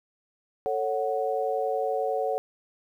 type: chord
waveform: sine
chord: F# minor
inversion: first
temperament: just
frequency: 444 / 555 / 740 Hz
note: A4 / C#5 / F#5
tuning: +16 / +2 / 0 cents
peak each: -29 dBFS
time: 0.66-2.38 s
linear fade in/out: 0 ms
effects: 10-bit